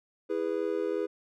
triangle chord, E major, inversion none, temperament just, 329.6 / 412 / 494.4 Hz, E4 / G#4 / B4, 0 / -14 / +2 cents, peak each -32 / -29 / -31 dBFS, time 0.29-1.07 s, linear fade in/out 20 ms, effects none

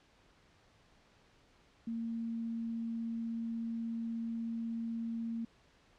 sine tone, 229.1 Hz, A#3, 30 cents flat, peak -35 dBFS, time 1.87-5.45 s, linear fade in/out 5 ms, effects pink hiss -66 dBFS RMS until 5.98 s + low-pass 5000 Hz 12 dB/octave

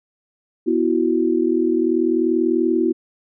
sine chord, B suspended fourth, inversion none, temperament equal, 246.9 / 329.6 / 370 Hz, B3 / E4 / F#4, 0 / 0 / 0 cents, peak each -22 / -18 / -20 dBFS, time 0.66-2.93 s, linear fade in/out 20 ms, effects none

